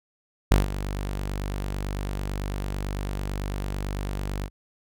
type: tone with ADSR envelope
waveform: sawtooth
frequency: 49 Hz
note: G1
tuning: in tune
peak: -10 dBFS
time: 0.51-4.5 s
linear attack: 6 ms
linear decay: 150 ms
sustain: -14 dB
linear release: 64 ms
effects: none